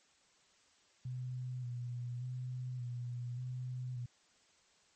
sine tone with vibrato, 123.9 Hz, B2, 6 cents sharp, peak -38 dBFS, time 1.05-4.06 s, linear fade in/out 5 ms, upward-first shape square, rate 0.86 Hz, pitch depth 31 cents each way, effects white hiss -69 dBFS RMS until 4.95 s + MP3 32 kbps

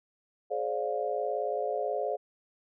sine chord, D half-diminished seventh, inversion second, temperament just, 422.9 / 528.6 / 587.3 / 704.8 Hz, Ab4 / C5 / D5 / F5, +31 / +18 / 0 / +16 cents, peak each -34 dBFS, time 0.5-2.17 s, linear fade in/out 20 ms, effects none

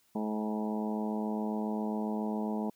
harmonic tone with a mistuned harmonic, 107.3 Hz, A2, 43 cents flat, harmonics 2 / 3 / 4 / 5 / 6 / 7 / 8 / 9, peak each -32 / -41 / -40 / -46 / -43 / -44 / -44 / -46 dBFS, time 0.15-2.7 s, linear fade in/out 5 ms, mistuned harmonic 7, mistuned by +45 cents, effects white hiss -69 dBFS RMS until 2.75 s

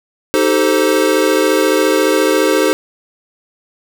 square chord, A half-diminished seventh, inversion second, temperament equal with one note detuned, 311.1 / 385.7 / 440 / 523.3 Hz, Eb4 / G4 / A4 / C5, 0 / -28 / 0 / 0 cents, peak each -17 dBFS, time 0.34-2.73 s, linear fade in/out 0 ms, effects none

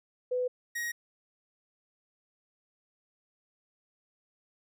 sine / 45% pulse tone pair in turn, 500 / 1887.7 Hz, B4 / A#6, +21 / +21 cents, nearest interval octave + major seventh, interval 2300 cents, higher second, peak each -27 / -32 dBFS, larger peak first, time 0.31-0.48 / 0.75-0.92 s, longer neither, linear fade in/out 10 ms, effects none

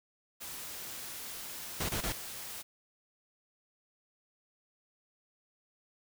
white noise, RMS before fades -43 dBFS, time 0.4-2.63 s, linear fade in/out 20 ms
pink noise bursts, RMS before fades -34 dBFS, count 3, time 1.8-2.124 s, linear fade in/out 5 ms, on 90 ms, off 27 ms
effects none

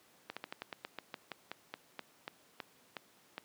slowing click train, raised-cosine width 0.3 ms, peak -24 dBFS, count 17, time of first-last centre 0.3-3.38 s, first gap 66 ms, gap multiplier 1.13, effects pink hiss -65 dBFS RMS until 3.44 s + high-pass 200 Hz 12 dB/octave

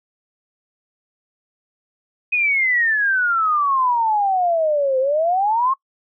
sine exponential two-way sweep, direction down then up, 2520 to 513 to 1093 Hz, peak -15 dBFS, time 2.32-5.74 s, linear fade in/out 10 ms, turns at 4.99 s, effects noise-tail reverb RT60 0.1 s tail -22 dB re dry

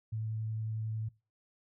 sine tone with vibrato, 110 Hz, A2, in tune, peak -33 dBFS, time 0.12-1.09 s, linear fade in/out 10 ms, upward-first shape triangle, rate 11 Hz, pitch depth 10 cents each way, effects noise-tail reverb RT60 0.3 s tail -22 dB re dry

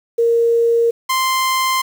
sine / sawtooth tone pair in turn, 465.3 / 1044.6 Hz, A#4 / C6, -3 / -3 cents, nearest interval octave + major second, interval 1400 cents, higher second, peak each -11 / -11 dBFS, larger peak neither, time 0.18-0.91 / 1.09-1.82 s, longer neither, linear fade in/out 10 ms, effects 7-bit

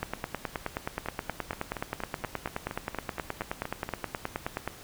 two click trains, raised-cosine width 0.5 ms, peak -19 / -15 dBFS, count 13 / 45, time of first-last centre 1.06-3.89 / 0.03-4.676 s, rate 4.24 / 9.47 Hz, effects pink hiss -48 dBFS RMS until 4.83 s

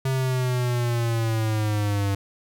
square linear sweep, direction down, 133.4 to 98.4 Hz, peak -22 dBFS, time 0.05-2.15 s, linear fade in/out 5 ms, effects none

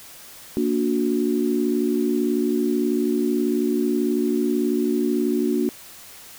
sine chord, Bb augmented, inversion none, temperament just, 233.1 / 291.4 / 364.2 Hz, Bb3 / D4 / F#4, 0 / -13 / -27 cents, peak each -23 dBFS, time 0.57-5.69 s, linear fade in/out 0 ms, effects white hiss -43 dBFS RMS until 6.38 s

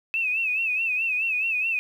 sine tone with vibrato, 2593 Hz, E7, 29 cents flat, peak -22 dBFS, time 0.14-1.79 s, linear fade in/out 0 ms, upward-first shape sine, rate 4.7 Hz, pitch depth 91 cents each way, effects 9-bit

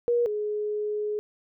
sine tone pair in turn, 477.5 / 420.3 Hz, A#4 / G#4, +42 / +21 cents, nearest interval major second, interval 221 cents, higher first, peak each -20 / -26 dBFS, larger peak first, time 0.08-0.26 / 0.26-1.19 s, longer second, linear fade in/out 0 ms, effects none

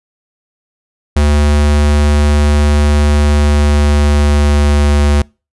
square tone with pitch glide, 73.6 to 72.71 Hz, D2 to D2, +4 to -17 cents, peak -8 dBFS, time 1.16-5.22 s, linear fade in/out 5 ms, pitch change -21 cents, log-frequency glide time 3.13-5.03 s, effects noise-tail reverb RT60 0.3 s tail -26 dB re dry + resampled to 24000 Hz

